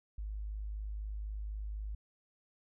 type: tone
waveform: sine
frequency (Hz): 52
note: G#1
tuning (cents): +3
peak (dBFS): -37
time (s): 0.18-1.95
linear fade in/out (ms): 5
effects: none